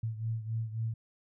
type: beating tone pair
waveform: sine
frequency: 111.5 / 115.2 Hz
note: A2 / A#2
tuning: +23 / -20 cents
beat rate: 3.7 Hz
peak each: -33 / -38 dBFS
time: 0.03-0.94 s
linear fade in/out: 5 ms
effects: none